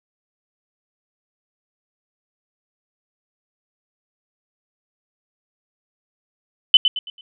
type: tone with echo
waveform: sine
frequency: 3026 Hz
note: F#7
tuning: 38 cents sharp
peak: -4 dBFS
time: 6.74-6.77 s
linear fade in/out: 2 ms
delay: 110 ms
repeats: 4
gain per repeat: -9 dB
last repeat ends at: 7.21 s
effects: none